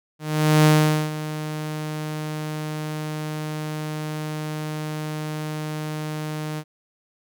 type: tone with ADSR envelope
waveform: sawtooth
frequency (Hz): 153.6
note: D#3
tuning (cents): -22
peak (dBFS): -8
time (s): 0.19-6.64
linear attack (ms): 460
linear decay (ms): 450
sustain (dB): -15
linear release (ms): 58
effects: none